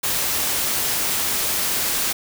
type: noise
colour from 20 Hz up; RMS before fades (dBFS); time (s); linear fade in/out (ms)
white; -22; 0.03-2.13; 10
effects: none